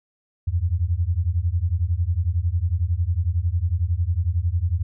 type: beating tone pair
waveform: sine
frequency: 81.3 / 92.3 Hz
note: E2 / F#2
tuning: -23 / -4 cents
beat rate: 11 Hz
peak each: -22 dBFS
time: 0.47-4.83 s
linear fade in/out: 10 ms
effects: none